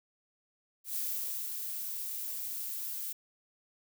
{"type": "noise with ADSR envelope", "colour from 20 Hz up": "violet", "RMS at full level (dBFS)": -34, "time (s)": [0.84, 3.13], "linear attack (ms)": 120, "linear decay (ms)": 500, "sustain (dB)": -4, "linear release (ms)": 9, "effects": []}